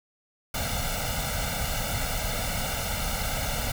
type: noise with comb filter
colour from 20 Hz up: pink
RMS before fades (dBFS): -29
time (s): 0.54-3.72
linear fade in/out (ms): 5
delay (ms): 1.4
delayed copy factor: +0.95
effects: none